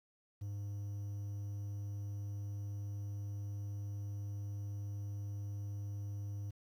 triangle tone with quantisation, 101.5 Hz, G#2, 39 cents flat, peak -37 dBFS, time 0.41-6.51 s, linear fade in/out 10 ms, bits 11, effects none

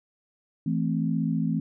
sine chord, A minor, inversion second, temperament equal, 164.81 / 220 / 261.6 Hz, E3 / A3 / C4, 0 / 0 / 0 cents, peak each -26 / -28 / -29 dBFS, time 0.66-1.6 s, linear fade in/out 5 ms, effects none

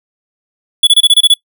square tone bursts, 3418 Hz, G#7, 49 cents sharp, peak -4 dBFS, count 8, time 0.83-1.34 s, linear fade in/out 5 ms, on 41 ms, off 26 ms, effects noise-tail reverb RT60 0.1 s tail -25 dB re dry

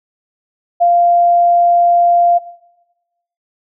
sine tone, 695 Hz, F5, 9 cents flat, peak -7 dBFS, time 0.8-2.39 s, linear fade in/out 20 ms, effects noise-tail reverb RT60 1.0 s tail -17 dB re dry

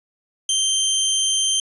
20% pulse tone, 3136 Hz, G7, in tune, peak -12 dBFS, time 0.49-1.6 s, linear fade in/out 2 ms, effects resampled to 24000 Hz

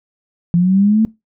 sine linear sweep, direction up, 170 to 224.2 Hz, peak -9 dBFS, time 0.54-1.05 s, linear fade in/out 0 ms, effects noise-tail reverb RT60 0.2 s tail -21 dB re dry

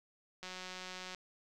click train, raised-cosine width 0.2 ms, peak -28 dBFS, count 133, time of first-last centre 0.43-1.147 s, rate 184 Hz, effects none

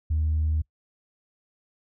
sine tone, 77.78 Hz, D#2, in tune, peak -20 dBFS, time 0.1-0.62 s, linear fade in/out 10 ms, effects noise-tail reverb RT60 0.1 s tail -25 dB re dry + tanh soft clip ceiling -18 dBFS

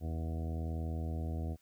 harmonic tone, 80.9 Hz, E2, 32 cents flat, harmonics 1 / 2 / 3 / 4 / 5 / 6 / 7 / 8 / 9, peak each -35 / -43 / -45 / -48 / -54 / -52 / -57 / -53 / -53 dBFS, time 0-1.57 s, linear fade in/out 50 ms, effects white hiss -72 dBFS RMS until 1.61 s

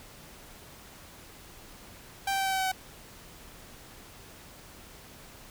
sawtooth tone with pitch steps, 784 / 779 / 774.1 / 769.2 / 764.3 / 759.5 / 754.7 Hz, G5 / G5 / G5 / G5 / G5 / F#5 / F#5, 0 / -11 / -22 / -33 / -44 / +45 / +34 cents, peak -23 dBFS, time 2.27-2.718 s, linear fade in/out 5 ms, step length 64 ms, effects pink hiss -50 dBFS RMS until 5.5 s

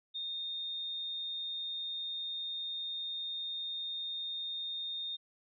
sine tone, 3665 Hz, A#7, 30 cents flat, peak -36 dBFS, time 0.14-5.17 s, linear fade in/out 20 ms, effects none

